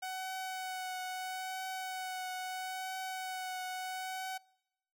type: tone with vibrato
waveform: sawtooth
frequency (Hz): 747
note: F#5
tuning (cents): +16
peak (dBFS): -34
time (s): 0.02-4.38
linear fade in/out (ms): 10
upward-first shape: triangle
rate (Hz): 0.76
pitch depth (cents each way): 19
effects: noise-tail reverb RT60 0.9 s tail -26 dB re dry